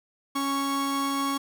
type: tone pair together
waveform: 45% pulse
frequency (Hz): 276.1 / 1108.7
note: C#4 / C#6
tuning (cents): -7 / 0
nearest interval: 2 octaves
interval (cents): 2407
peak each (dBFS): -28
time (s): 0.35-1.38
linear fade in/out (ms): 10
effects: none